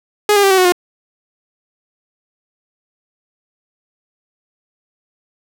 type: tone with pitch steps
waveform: sawtooth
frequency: 416.7 / 403.9 / 391.5 / 379.5 / 367.8 / 356.5 Hz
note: G#4 / G#4 / G4 / F#4 / F#4 / F4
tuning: +6 / -48 / -2 / +44 / -10 / +36 cents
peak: -5 dBFS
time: 0.29-0.722 s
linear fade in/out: 2 ms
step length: 72 ms
effects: none